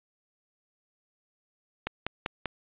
click train, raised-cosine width 0.3 ms, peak -13 dBFS, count 4, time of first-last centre 1.87-2.457 s, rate 5.11 Hz, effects resampled to 8000 Hz + 9-bit

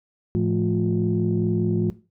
sine tone cluster, 108 / 170.5 / 215.3 / 355.8 Hz, A2 / F3 / A3 / F4, -32 / -41 / -37 / +32 cents, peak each -24 dBFS, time 0.35-1.9 s, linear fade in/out 0 ms, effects noise-tail reverb RT60 0.3 s tail -17 dB re dry + tanh soft clip ceiling -11 dBFS

